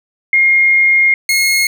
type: tone pair in turn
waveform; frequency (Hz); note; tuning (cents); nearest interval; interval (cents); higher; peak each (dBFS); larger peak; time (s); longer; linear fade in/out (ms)
sine / sawtooth; 2134 / 2158; C7 / C#7; +34 / -47; unison; 19; second; -7; neither; 0.33-1.14 / 1.29-1.67; first; 2
effects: none

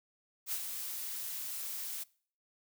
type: noise with ADSR envelope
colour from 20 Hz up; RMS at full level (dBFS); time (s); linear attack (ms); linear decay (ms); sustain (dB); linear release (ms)
blue; -34; 0.46-2.04; 66; 61; -6; 13
effects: noise-tail reverb RT60 0.5 s tail -23 dB re dry

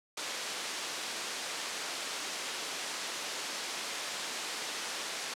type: low-pass noise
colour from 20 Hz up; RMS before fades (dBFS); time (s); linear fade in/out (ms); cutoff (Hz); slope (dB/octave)
white; -38; 0.17-5.34; 5; 6100; 12
effects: high-pass 300 Hz 12 dB/octave + low-pass 11000 Hz 12 dB/octave

